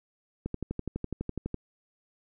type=click train; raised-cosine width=3 ms; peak=-19 dBFS; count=14; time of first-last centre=0.46-1.543 s; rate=12 Hz; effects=none